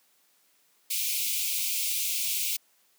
white high-pass noise, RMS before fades -29 dBFS, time 0.9-2.57 s, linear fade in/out 10 ms, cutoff 2200 Hz, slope 96 dB/octave, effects white hiss -66 dBFS RMS until 2.98 s + high-pass 200 Hz 12 dB/octave

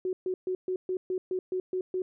sine tone bursts, 370 Hz, F#4, in tune, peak -27 dBFS, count 10, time 0.05-2.02 s, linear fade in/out 2 ms, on 80 ms, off 130 ms, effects none

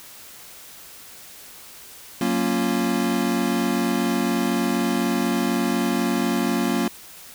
square chord, Gb major seventh, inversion none, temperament equal, 185 / 233.1 / 277.2 / 349.2 Hz, Gb3 / Bb3 / Db4 / F4, 0 / 0 / 0 / 0 cents, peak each -28 / -24 / -27 / -28 dBFS, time 2.21-6.88 s, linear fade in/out 2 ms, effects white hiss -43 dBFS RMS until 7.34 s

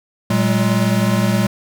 square tone cluster, 115.9 / 190 / 209.1 Hz, A#2 / F#3 / G#3, -10 / +46 / +12 cents, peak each -19 dBFS, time 0.3-1.47 s, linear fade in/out 5 ms, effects none

